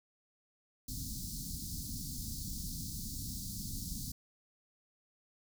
pink band-stop noise, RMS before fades -41 dBFS, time 0.88-4.12 s, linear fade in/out 5 ms, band 270 to 4300 Hz, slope 48 dB/octave, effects none

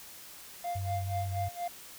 triangle tone with tremolo, 699 Hz, F5, 1 cent sharp, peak -29 dBFS, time 0.64-1.68 s, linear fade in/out 5 ms, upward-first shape sine, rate 4.2 Hz, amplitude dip 90%
sine tone with vibrato, 95.6 Hz, G2, 43 cents flat, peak -32 dBFS, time 0.75-1.49 s, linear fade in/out 10 ms, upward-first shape sine, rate 6.5 Hz, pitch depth 21 cents each way
effects white hiss -49 dBFS RMS until 1.98 s

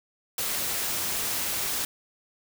white noise, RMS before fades -29 dBFS, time 0.38-1.85 s, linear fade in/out 2 ms, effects none

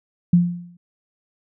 sine tone with exponential decay, 174.61 Hz, F3, in tune, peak -8 dBFS, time 0.33-0.77 s, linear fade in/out 5 ms, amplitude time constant 95 ms, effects none

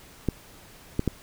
clicks, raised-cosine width 3 ms, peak -10 dBFS, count 3, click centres 0.287 / 0.994 / 1.077 s, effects pink hiss -50 dBFS RMS until 1.22 s

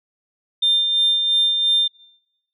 sine tone with tremolo, 3600 Hz, A7, 39 cents sharp, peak -12 dBFS, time 0.62-1.88 s, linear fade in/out 10 ms, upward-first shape sine, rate 2.9 Hz, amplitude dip 45%, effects noise-tail reverb RT60 1.0 s tail -25 dB re dry + tanh soft clip ceiling -10 dBFS

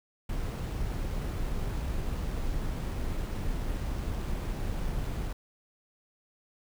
brown noise with sample-and-hold, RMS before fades -32 dBFS, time 0.29-5.33 s, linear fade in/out 5 ms, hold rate 11025 Hz, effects none

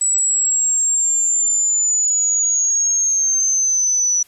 sine linear sweep, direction down, 7870 to 5900 Hz, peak -14 dBFS, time 0.01-4.23 s, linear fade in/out 5 ms, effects white hiss -52 dBFS RMS until 4.27 s + resampled to 32000 Hz

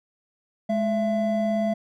triangle tone pair together, 211 / 670 Hz, G#3 / E5, +28 / +28 cents, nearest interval octave + minor sixth, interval 2000 cents, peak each -22 dBFS, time 0.69-1.74 s, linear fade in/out 10 ms, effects none

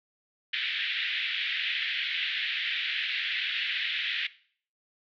white band-pass noise, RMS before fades -31 dBFS, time 0.53-4.27 s, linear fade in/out 5 ms, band 1700 to 3600 Hz, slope 48 dB/octave, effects noise-tail reverb RT60 0.5 s tail -18 dB re dry

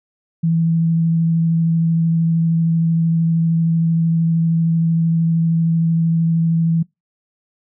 sine tone with vibrato, 164.81 Hz, E3, in tune, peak -13 dBFS, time 0.43-6.83 s, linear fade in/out 10 ms, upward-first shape sine, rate 13 Hz, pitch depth 12 cents each way, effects noise-tail reverb RT60 0.2 s tail -25 dB re dry

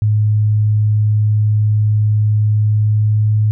sine tone with pitch glide, 106.3 to 106.98 Hz, G#2 to A2, +41 to -48 cents, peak -10 dBFS, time 0.02-3.51 s, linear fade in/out 0 ms, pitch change +11 cents, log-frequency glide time 2.64-3.39 s, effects none

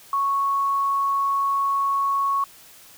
sine tone, 1107 Hz, C#6, 3 cents flat, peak -19 dBFS, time 0.13-2.44 s, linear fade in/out 2 ms, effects white hiss -48 dBFS RMS until 2.97 s

